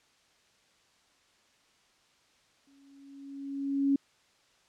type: tone with exponential growth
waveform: sine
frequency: 277.2 Hz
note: C#4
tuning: in tune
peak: -21 dBFS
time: 2.67-3.96 s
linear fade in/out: 5 ms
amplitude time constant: 280 ms
effects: white hiss -66 dBFS RMS until 4.68 s + low-pass 6000 Hz 12 dB/octave